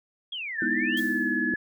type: exponential two-way sweep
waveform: sine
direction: down then up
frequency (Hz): 3364 to 1476 to 3364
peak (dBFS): -31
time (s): 0.32-1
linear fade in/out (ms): 5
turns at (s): 0.64
type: tone with pitch glide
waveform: sine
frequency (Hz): 1780 to 1703.5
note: A6 to G#6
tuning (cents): +20 to +44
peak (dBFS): -26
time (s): 0.58-1.56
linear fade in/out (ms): 5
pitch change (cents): -76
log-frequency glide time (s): 0.85-1.29
type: chord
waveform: sine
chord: E major seventh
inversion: first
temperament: equal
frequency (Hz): 207.7 / 246.9 / 311.1 / 329.6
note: G#3 / B3 / D#4 / E4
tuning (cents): 0 / 0 / 0 / 0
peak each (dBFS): -34 / -30 / -32 / -32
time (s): 0.62-1.54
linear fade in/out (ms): 2
type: noise with exponential decay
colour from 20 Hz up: blue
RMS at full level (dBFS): -39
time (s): 0.97-1.53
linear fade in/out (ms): 1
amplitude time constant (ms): 120
effects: none

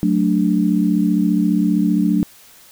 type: chord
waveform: sine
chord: D major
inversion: first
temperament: equal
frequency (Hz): 185 / 220 / 293.7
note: F#3 / A3 / D4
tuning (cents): 0 / 0 / 0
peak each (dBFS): -17 / -18 / -18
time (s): 0.03-2.23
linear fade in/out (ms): 0
effects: white hiss -46 dBFS RMS until 2.71 s

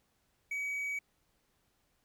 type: tone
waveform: triangle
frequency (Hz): 2269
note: C#7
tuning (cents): +40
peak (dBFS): -32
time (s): 0.51-0.99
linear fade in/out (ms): 5
effects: pink hiss -75 dBFS RMS until 2.04 s

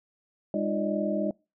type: tone cluster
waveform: sine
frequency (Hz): 203 / 305.3 / 347.8 / 584 / 624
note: G#3 / D#4 / F4 / D5 / D#5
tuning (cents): -39 / -33 / -7 / -10 / +5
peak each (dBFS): -30 / -32 / -35 / -32 / -31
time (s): 0.54-1.31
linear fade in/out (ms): 2
effects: noise-tail reverb RT60 0.3 s tail -26 dB re dry

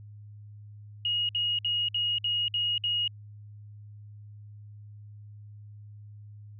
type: tone bursts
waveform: sine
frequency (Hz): 2879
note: F#7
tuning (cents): -48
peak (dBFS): -25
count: 7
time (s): 1.05-3.078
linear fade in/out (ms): 2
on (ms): 240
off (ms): 58
effects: added 104 Hz sine -44 dBFS peak until 6.59 s

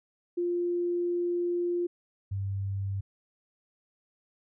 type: tone pair in turn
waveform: sine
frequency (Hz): 349.7 / 98.13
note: F4 / G2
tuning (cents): +2 / +2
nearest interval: octave + minor seventh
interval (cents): 2200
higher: first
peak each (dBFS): -26 / -29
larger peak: first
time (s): 0.37-1.87 / 2.31-3.01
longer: first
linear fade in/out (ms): 10
effects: none

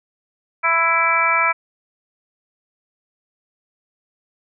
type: harmonic tone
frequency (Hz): 331.7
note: E4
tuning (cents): +11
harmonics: 2 / 3 / 4 / 5 / 6 / 7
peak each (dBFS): -27 / -21 / -19 / -26 / -27 / -18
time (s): 0.63-1.53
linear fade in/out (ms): 20
effects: none

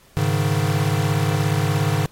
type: chord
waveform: square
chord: Ab suspended fourth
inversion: none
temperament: equal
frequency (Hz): 103.83 / 138.59 / 155.56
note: Ab2 / Db3 / Eb3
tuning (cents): 0 / 0 / 0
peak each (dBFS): -23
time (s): 0.17-2.06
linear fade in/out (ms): 0
effects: pink hiss -53 dBFS RMS until 2.11 s + AAC 48 kbps

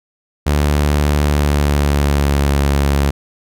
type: tone with pitch glide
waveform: sawtooth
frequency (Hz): 73.42 to 70.35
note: D2 to C#2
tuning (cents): 0 to +26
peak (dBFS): -8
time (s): 0.46-3.11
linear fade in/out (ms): 10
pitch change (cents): -74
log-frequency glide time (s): 1.25-2.59
effects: none

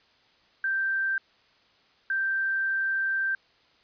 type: tone pair in turn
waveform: sine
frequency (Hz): 1568 / 1568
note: G6 / G6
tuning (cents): 0 / 0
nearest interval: unison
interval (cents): 0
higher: neither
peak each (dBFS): -24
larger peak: neither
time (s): 0.64-1.18 / 2.1-3.35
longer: second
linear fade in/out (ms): 2
effects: white hiss -62 dBFS RMS until 3.83 s + resampled to 11025 Hz

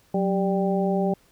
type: harmonic tone with a mistuned harmonic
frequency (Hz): 196.6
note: G3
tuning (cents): +5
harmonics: 1 / 2 / 3 / 4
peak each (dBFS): -23 / -26 / -28 / -29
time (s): 0.14-1.14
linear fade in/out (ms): 5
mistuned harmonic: 1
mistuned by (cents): -100
effects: pink hiss -60 dBFS RMS until 1.31 s

